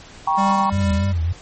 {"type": "chord", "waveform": "sine", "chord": "G diminished", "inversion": "none", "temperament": "equal with one note detuned", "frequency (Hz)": [784, 953, 1108.7], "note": ["G5", "Bb5", "Db6"], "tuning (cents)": [0, 38, 0], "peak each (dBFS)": -20, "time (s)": [0.27, 0.7], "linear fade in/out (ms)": 5}
{"type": "tone with tremolo", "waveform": "square", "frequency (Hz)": 197.6, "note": "G3", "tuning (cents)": 14, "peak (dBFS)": -19, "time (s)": [0.37, 1.13], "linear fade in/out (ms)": 20, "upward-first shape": "triangle", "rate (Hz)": 2.4, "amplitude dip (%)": 50}
{"type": "tone with vibrato", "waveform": "sine", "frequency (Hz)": 87.5, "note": "F2", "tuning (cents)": 4, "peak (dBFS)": -17, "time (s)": [0.72, 1.33], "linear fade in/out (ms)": 10, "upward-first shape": "triangle", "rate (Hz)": 3.5, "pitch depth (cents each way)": 180}
{"effects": ["pink hiss -42 dBFS RMS until 1.41 s", "MP3 32 kbps"]}